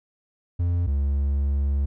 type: tone pair in turn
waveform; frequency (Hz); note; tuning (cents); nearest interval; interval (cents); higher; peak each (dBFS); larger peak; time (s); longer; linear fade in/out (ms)
triangle; 87.1 / 69.91; F2 / C#2; -4 / +15; major third; 381; first; -18; neither; 0.59-0.87 / 0.87-1.86; second; 10
effects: none